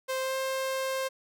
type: tone with pitch glide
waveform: sawtooth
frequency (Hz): 523.3 to 529.1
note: C5 to C5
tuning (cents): 0 to +19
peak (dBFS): -25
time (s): 0.08-1.09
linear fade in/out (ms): 20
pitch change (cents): +19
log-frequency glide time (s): 0.21-0.36
effects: none